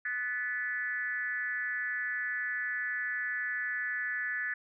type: tone with frequency modulation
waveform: sine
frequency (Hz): 1734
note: A6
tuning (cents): -26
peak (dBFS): -31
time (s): 0.05-4.54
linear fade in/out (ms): 5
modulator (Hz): 244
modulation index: 0.9
effects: none